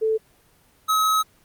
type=tone pair in turn; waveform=sine / square; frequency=440 / 1278.8 Hz; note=A4 / D#6; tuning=0 / +47 cents; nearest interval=octave + tritone; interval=1847 cents; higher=second; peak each=-18 dBFS; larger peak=neither; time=0.01-0.18 / 0.88-1.23 s; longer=second; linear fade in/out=20 ms; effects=pink hiss -58 dBFS RMS until 1.44 s + Opus 24 kbps